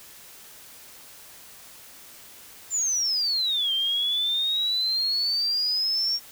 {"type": "exponential two-way sweep", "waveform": "sine", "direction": "down then up", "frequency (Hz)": [7300, 3136, 5570], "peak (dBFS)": -22, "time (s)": [2.7, 6.2], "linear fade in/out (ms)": 50, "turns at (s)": 3.73, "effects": ["white hiss -47 dBFS RMS until 6.31 s"]}